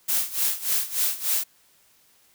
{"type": "noise with tremolo", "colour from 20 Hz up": "blue", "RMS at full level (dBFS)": -22, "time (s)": [0.08, 1.44], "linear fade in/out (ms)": 10, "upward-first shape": "sine", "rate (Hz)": 3.4, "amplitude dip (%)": 85, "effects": ["white hiss -60 dBFS RMS until 2.34 s"]}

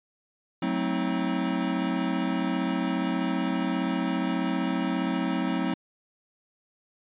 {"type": "chord", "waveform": "square", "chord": "F# diminished seventh", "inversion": "none", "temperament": "equal with one note detuned", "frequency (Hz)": [185, 220, 261.6, 319.1], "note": ["F#3", "A3", "C4", "Eb4"], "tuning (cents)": [0, 0, 0, 44], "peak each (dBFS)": [-31, -34, -30, -32], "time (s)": [0.62, 5.74], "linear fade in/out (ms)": 5, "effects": ["resampled to 8000 Hz"]}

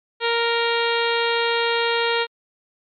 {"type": "harmonic tone", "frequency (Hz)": 466.2, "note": "A#4", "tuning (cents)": 0, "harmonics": [1, 2, 3, 4, 5, 6, 7, 8, 9], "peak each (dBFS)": [-22, -25, -27, -28, -29, -30, -30, -31, -32], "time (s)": [0.2, 2.27], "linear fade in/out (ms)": 50, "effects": ["MP3 48 kbps"]}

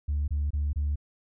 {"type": "tone bursts", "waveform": "sine", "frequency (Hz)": 73, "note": "D2", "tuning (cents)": -10, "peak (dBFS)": -23, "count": 4, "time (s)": [0.08, 0.958], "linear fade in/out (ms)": 10, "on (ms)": 200, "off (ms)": 26, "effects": ["tanh soft clip ceiling -22 dBFS"]}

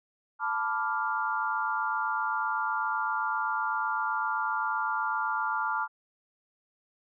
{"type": "chord", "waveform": "sine", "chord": "B half-diminished seventh", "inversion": "third", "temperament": "equal", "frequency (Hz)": [880, 987.8, 1174.7, 1396.9], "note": ["A5", "B5", "D6", "F6"], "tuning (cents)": [0, 0, 0, 0], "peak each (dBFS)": [-32, -35, -33, -31], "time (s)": [0.39, 5.88], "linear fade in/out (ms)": 50, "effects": []}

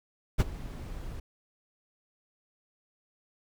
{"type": "noise with ADSR envelope", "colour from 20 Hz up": "brown", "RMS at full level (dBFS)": -19, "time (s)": [0.38, 1.2], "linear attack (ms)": 23, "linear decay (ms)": 30, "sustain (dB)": -20, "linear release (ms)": 6, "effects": []}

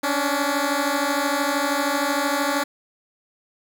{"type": "beating tone pair", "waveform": "10% pulse", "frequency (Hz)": [277.8, 290.8], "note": ["C#4", "D4"], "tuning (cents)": [4, -17], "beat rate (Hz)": 13, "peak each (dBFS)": -15, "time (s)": [0.03, 2.64], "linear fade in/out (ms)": 10, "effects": []}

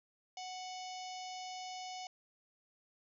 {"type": "harmonic tone with a mistuned harmonic", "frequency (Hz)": 740, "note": "F#5", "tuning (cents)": 0, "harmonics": [1, 3, 4, 5, 6, 7, 8, 9], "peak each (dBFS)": [-44, -54, -53, -58, -57, -52, -57, -57], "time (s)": [0.37, 2.07], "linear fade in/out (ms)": 2, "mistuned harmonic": 5, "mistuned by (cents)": -53, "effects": []}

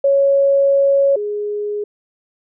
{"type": "tone pair in turn", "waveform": "sine", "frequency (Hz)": [554.4, 415.3], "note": ["C#5", "G#4"], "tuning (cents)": [0, 0], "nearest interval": "perfect fourth", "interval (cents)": 500, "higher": "first", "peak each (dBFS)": [-10, -19], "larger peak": "first", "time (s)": [[0.04, 1.16], [1.16, 1.84]], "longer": "first", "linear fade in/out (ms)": 5, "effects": []}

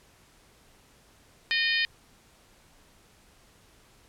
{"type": "harmonic tone", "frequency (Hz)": 613, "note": "D#5", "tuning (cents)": -26, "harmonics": [3, 4, 5, 6, 7, 8], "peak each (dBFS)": [-27, -29, -31, -33, -34, -35], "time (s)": [1.51, 1.85], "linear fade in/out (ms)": 0, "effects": ["pink hiss -59 dBFS RMS until 4.08 s", "low-pass 12000 Hz 12 dB/octave"]}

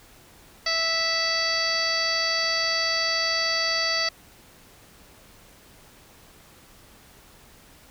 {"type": "harmonic tone with a mistuned harmonic", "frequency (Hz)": 657, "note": "E5", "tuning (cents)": -6, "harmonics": [1, 2, 3, 4, 5, 6, 7, 8, 9], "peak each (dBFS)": [-32, -32, -28, -35, -37, -36, -25, -35, -37], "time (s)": [0.66, 4.09], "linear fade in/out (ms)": 5, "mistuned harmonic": 5, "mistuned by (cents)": 24, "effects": ["pink hiss -52 dBFS RMS until 7.9 s"]}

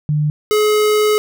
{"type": "tone pair in turn", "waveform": ["sine", "square"], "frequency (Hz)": [150, 424.3], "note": ["D3", "G#4"], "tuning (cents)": [37, 37], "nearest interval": "octave + tritone", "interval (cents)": 1800, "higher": "second", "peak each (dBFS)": [-13, -12], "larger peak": "second", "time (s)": [[0.09, 0.3], [0.51, 1.18]], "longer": "second", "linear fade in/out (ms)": 0, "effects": []}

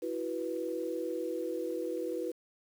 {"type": "chord", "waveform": "sine", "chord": "E suspended second", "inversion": "none", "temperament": "equal with one note detuned", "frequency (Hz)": [329.6, 370, 490.8], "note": ["E4", "F#4", "B4"], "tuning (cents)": [0, 0, -11], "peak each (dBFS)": [-37, -38, -36], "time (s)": [0.02, 2.32], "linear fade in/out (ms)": 10, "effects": ["9-bit"]}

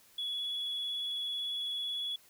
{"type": "tone with vibrato", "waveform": "sine", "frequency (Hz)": 3385, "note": "G#7", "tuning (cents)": 32, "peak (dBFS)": -32, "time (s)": [0.18, 2.16], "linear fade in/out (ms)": 5, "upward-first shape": "sine", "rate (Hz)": 18, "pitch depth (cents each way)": 13, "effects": ["tanh soft clip ceiling -30 dBFS", "white hiss -62 dBFS RMS until 2.29 s"]}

